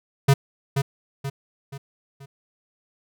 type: tone with echo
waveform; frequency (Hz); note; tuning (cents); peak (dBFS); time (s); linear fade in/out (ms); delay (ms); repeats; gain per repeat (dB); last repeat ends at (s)
square; 138; C#3; -7; -13; 0.28-0.34; 10; 480; 4; -7; 2.26
effects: none